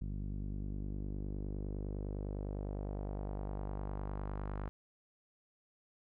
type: tone with low-pass filter sweep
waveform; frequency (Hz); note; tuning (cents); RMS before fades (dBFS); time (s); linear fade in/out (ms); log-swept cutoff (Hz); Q
sawtooth; 49.82; G1; +29; -40; 0.01-4.69; 0; 200 to 1300; 1.5
effects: none

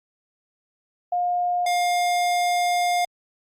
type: tone pair in turn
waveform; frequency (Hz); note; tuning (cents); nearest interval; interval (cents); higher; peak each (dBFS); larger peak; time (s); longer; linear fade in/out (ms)
sine / square; 711 / 708; F5 / F5; +31 / +23; unison; 8; first; -20; neither; 1.12-1.66 / 1.66-3.05; second; 5
effects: low-pass 12000 Hz 12 dB/octave + Opus 48 kbps

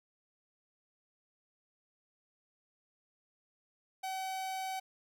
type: tone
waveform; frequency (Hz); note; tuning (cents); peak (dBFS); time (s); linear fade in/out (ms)
45% pulse; 760; F#5; +46; -36; 4.03-4.8; 10
effects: none

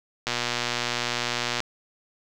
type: click train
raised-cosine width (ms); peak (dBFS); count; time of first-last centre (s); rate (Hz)
0.2; -8; 161; 0.27-1.603; 120
effects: none

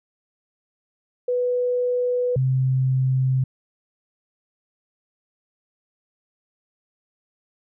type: tone pair in turn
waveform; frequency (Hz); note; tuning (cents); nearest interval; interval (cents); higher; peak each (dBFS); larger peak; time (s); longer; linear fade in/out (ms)
sine; 493.9 / 130.67; B4 / C3; 0 / -2; octave + major seventh; 2302; first; -19 / -17; second; 1.28-2.36 / 2.36-3.44; neither; 5
effects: none

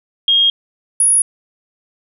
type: tone pair in turn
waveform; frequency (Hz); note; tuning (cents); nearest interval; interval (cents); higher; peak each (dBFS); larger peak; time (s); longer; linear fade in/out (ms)
sine; 3247 / 10374; G#7 / E9; -40 / -29; octave + minor sixth; 2011; second; -9; neither; 0.28-0.5 / 1-1.22; neither; 2
effects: none

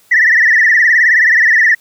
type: tone with vibrato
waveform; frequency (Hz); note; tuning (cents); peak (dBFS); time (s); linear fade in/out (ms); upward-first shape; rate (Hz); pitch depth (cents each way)
sine; 1864.7; A#6; 0; -5; 0.11-1.75; 10; triangle; 19; 150
effects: tanh soft clip ceiling -1 dBFS + white hiss -50 dBFS RMS until 1.8 s

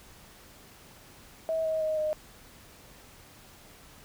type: tone with pitch steps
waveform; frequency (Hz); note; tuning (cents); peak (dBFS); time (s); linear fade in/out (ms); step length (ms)
sine; 645 / 635 / 625.2 / 615.5; E5 / D#5 / D#5 / D#5; -38 / +35 / +8 / -19; -26; 1.49-2.13; 0; 160
effects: pink hiss -53 dBFS RMS until 4.04 s

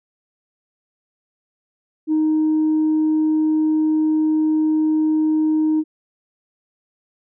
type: tone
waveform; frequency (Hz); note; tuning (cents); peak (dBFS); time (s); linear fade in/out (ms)
sine; 311.1; D#4; 0; -13; 2.07-5.84; 50
effects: tanh soft clip ceiling -12 dBFS

